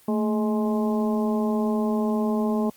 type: harmonic tone with a mistuned harmonic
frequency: 210.5 Hz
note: G#3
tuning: 24 cents sharp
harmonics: 1 / 2 / 3 / 4 / 5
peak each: -22 / -28 / -32 / -34 / -36 dBFS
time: 0.08-2.7 s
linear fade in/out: 5 ms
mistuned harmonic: 1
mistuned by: +84 cents
effects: white hiss -55 dBFS RMS until 2.76 s + Opus 32 kbps